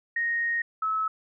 sine tone pair in turn, 1864.7 / 1296.6 Hz, A#6 / E6, 0 / -29 cents, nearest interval tritone, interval 629 cents, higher first, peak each -24 dBFS, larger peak neither, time 0.16-0.62 / 0.82-1.08 s, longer first, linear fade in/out 5 ms, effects none

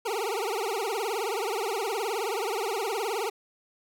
25% pulse tone with vibrato, 423.4 Hz, G#4, 33 cents sharp, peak -24 dBFS, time 0.05-3.3 s, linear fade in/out 10 ms, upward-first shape triangle, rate 19 Hz, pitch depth 240 cents each way, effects none

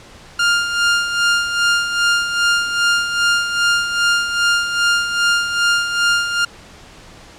sawtooth tone with tremolo, 1404 Hz, F6, 9 cents sharp, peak -8 dBFS, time 0.39-6.45 s, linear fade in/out 5 ms, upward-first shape sine, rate 2.5 Hz, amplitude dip 60%, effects pink hiss -41 dBFS RMS until 7.38 s + low-pass 7000 Hz 12 dB/octave

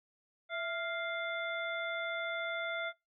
harmonic tone with a mistuned harmonic, 698.5 Hz, F5, in tune, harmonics 1 / 2 / 3 / 5, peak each -38 / -39 / -40 / -45 dBFS, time 0.49-2.93 s, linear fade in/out 50 ms, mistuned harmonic 1, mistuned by -88 cents, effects noise-tail reverb RT60 0.2 s tail -22 dB re dry

